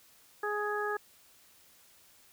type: harmonic tone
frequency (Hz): 416.9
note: G#4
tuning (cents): +7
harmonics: 1 / 2 / 3 / 4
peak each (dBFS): -34 / -38 / -37 / -36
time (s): 0.43-0.97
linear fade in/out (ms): 5
effects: white hiss -61 dBFS RMS until 2.32 s